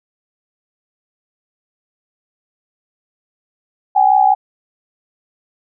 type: tone pair together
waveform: sine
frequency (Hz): 765.8 / 830.6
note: G5 / G#5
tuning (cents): -41 / 0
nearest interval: minor second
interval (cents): 141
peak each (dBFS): -11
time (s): 3.95-4.35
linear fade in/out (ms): 20
effects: none